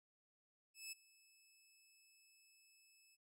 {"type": "tone with ADSR envelope", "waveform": "15% pulse", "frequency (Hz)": 2608, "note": "E7", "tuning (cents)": -19, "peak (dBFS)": -39, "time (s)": [0.74, 3.17], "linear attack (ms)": 180, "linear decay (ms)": 16, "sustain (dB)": -23, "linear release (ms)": 33, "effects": ["noise-tail reverb RT60 0.3 s tail -26 dB re dry"]}